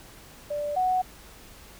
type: tone pair in turn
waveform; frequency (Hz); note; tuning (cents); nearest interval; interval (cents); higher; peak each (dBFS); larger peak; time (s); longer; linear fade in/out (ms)
sine; 587.3 / 740; D5 / F#5; 0 / 0; major third; 400; second; -27 / -21; second; 0.5-0.76 / 0.76-1.02; neither; 10
effects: added 50 Hz sine -55 dBFS peak until 1.79 s + pink hiss -49 dBFS RMS until 1.79 s